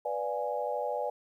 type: chord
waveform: sine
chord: B diminished seventh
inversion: none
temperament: equal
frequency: 493.9 / 587.3 / 698.5 / 830.6 Hz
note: B4 / D5 / F5 / Ab5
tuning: 0 / 0 / 0 / 0 cents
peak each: -35 / -34 / -39 / -35 dBFS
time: 0.05-1.1 s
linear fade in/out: 5 ms
effects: 11-bit